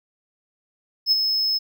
triangle tone with ADSR envelope, 5190 Hz, E8, 28 cents flat, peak -12 dBFS, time 1.06-1.59 s, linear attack 56 ms, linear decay 26 ms, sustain -6 dB, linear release 21 ms, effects none

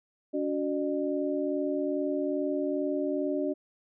sine tone cluster, 286.6 / 369 / 604 Hz, D4 / F#4 / D5, -42 / -5 / +48 cents, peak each -30 / -32 / -32 dBFS, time 0.33-3.54 s, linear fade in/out 20 ms, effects none

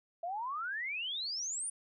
sine exponential sweep, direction up, 659 to 9690 Hz, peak -35 dBFS, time 0.23-1.7 s, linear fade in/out 5 ms, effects none

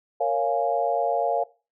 sine chord, Bb minor seventh, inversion none, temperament equal, 466.2 / 554.4 / 698.5 / 830.6 Hz, Bb4 / Db5 / F5 / Ab5, 0 / 0 / 0 / 0 cents, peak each -28 / -26 / -24 / -29 dBFS, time 0.2-1.44 s, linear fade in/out 10 ms, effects noise-tail reverb RT60 0.3 s tail -19 dB re dry

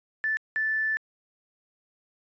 triangle tone bursts at uneven times, 1756 Hz, A6, 4 cents flat, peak -20 dBFS, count 2, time 0.24-0.37 / 0.56-0.97 s, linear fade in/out 0 ms, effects tanh soft clip ceiling -22 dBFS + resampled to 16000 Hz

